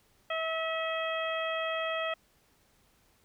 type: harmonic tone with a mistuned harmonic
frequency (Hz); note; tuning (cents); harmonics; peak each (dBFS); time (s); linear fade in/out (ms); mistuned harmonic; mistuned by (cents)
647; E5; -32; 1 / 2 / 3 / 4 / 5; -33 / -36 / -38 / -39 / -40; 0.3-2.14; 5; 4; -18
effects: pink hiss -67 dBFS RMS until 3.24 s